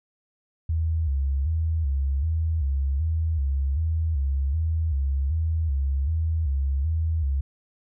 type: tone with vibrato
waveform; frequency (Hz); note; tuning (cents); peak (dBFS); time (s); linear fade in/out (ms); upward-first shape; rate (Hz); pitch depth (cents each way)
sine; 74.4; D2; +23; -21; 0.69-7.41; 5; square; 1.3; 140
effects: none